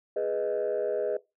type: chord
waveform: sine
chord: G# minor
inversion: none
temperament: equal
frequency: 415.3 / 493.9 / 622.3 Hz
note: G#4 / B4 / D#5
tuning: 0 / 0 / 0 cents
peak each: -29 dBFS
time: 0.16-1.17 s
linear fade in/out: 5 ms
effects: noise-tail reverb RT60 0.2 s tail -19 dB re dry + tanh soft clip ceiling -21 dBFS